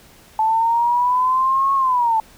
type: linear two-way sweep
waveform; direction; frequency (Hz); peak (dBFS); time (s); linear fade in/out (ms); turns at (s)
sine; up then down; 871 to 1100 to 871; -14; 0.39-2.2; 2; 1.74
effects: pink hiss -48 dBFS RMS until 2.37 s